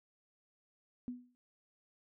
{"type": "tone with exponential decay", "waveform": "sine", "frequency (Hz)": 246.9, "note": "B3", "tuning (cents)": 0, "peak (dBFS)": -35, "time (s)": [1.08, 1.35], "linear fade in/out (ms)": 0, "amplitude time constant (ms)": 57, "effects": []}